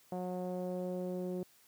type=tone with low-pass filter sweep; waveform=sawtooth; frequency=181.6 Hz; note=F#3; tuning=32 cents flat; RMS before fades=-38 dBFS; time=0.12-1.43 s; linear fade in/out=2 ms; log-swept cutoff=700 to 440 Hz; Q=3.2; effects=white hiss -65 dBFS RMS until 1.67 s + high-pass 60 Hz 12 dB/octave